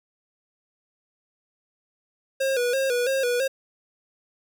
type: tone with vibrato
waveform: square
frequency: 511 Hz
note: C5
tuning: 41 cents flat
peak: -22 dBFS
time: 2.4-3.48 s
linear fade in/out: 10 ms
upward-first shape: square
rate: 3 Hz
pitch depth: 85 cents each way
effects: none